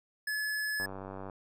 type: tone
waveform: square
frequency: 1711 Hz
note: A6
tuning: 49 cents flat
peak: -32 dBFS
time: 0.27-0.86 s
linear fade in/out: 5 ms
type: click train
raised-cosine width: 1 ms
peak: -28 dBFS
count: 49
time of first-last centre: 0.8-1.298 s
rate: 96.4 Hz
effects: none